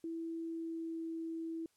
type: tone with pitch glide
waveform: sine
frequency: 329.6 to 327.3 Hz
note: E4 to E4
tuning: 0 to -12 cents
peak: -38 dBFS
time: 0.04-1.66 s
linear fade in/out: 2 ms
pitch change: -12 cents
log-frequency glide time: 0.45-1.07 s
effects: white hiss -75 dBFS RMS until 1.76 s + low-pass 11000 Hz 12 dB/octave